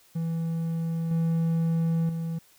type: tone with level steps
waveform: triangle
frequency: 164.81 Hz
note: E3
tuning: in tune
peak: -24 / -20 / -26 dBFS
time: 0.15-2.39 s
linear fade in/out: 10 ms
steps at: 1.11 / 2.09 s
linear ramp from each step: 2 ms
effects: white hiss -59 dBFS RMS until 2.58 s